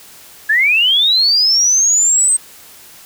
sine linear sweep, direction up, 1661.2 to 8372 Hz, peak -9 dBFS, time 0.49-2.37 s, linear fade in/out 10 ms, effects white hiss -40 dBFS RMS until 3.05 s

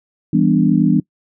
sine chord, E minor seventh, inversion none, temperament equal with one note detuned, 164.81 / 197.93 / 246.9 / 293.7 Hz, E3 / G3 / B3 / D4, 0 / +17 / 0 / 0 cents, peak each -16 dBFS, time 0.33-1 s, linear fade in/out 5 ms, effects noise-tail reverb RT60 0.1 s tail -23 dB re dry

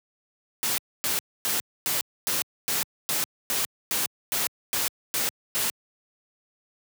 white noise bursts, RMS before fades -26 dBFS, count 13, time 0.63-5.7 s, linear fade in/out 0 ms, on 150 ms, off 260 ms, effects high-pass 100 Hz 12 dB/octave

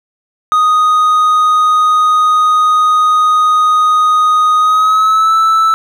triangle tone with pitch glide, 1244.5 to 1316.2 Hz, D#6 to E6, 0 to -3 cents, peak -5 dBFS, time 0.52-5.74 s, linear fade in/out 0 ms, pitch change +97 cents, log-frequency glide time 4.59-5.34 s, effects none

